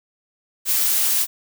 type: noise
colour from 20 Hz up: blue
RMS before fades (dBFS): -19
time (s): 0.65-1.27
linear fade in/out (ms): 50
effects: none